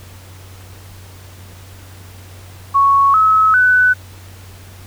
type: tone with pitch steps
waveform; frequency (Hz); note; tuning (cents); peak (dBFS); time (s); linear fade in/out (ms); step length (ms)
sine; 1108.7 / 1288.4 / 1497.1; C#6 / E6 / F#6; 0 / -40 / +20; -8; 2.74-3.94; 20; 400
effects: added 93 Hz sine -36 dBFS peak until 4.86 s + pink hiss -42 dBFS RMS until 4.86 s